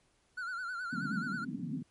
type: tone with vibrato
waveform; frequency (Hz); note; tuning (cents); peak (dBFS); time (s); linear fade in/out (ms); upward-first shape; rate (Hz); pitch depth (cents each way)
triangle; 1436; F6; +48; -34; 0.37-1.45; 10; sine; 9.4; 92
type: band-pass noise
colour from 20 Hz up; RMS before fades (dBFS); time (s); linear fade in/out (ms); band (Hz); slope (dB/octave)
white; -38; 0.92-1.83; 10; 150 to 260; 48
effects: pink hiss -71 dBFS RMS until 1.9 s + MP3 48 kbps